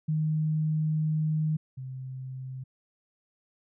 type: tone pair in turn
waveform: sine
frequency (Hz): 155.3 / 130.59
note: D#3 / C3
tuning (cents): -3 / -3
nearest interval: minor third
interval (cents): 300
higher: first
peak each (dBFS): -24 / -35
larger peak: first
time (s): 0.08-1.57 / 1.77-2.64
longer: first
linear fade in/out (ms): 10
effects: none